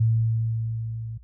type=tone with level ramp; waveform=sine; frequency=113 Hz; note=A2; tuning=47 cents sharp; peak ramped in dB=-16 to -31 dBFS; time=0-1.18 s; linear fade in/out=10 ms; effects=added 60 Hz sine -46 dBFS peak until 1.23 s